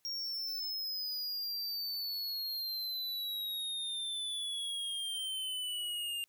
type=exponential sweep; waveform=square; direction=down; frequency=5588 to 2794 Hz; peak=-36 dBFS; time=0.05-6.24 s; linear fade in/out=0 ms; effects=white hiss -75 dBFS RMS until 6.28 s